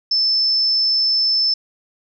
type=tone; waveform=sine; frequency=5274 Hz; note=E8; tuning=in tune; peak=-14 dBFS; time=0.11-1.54 s; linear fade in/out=5 ms; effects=none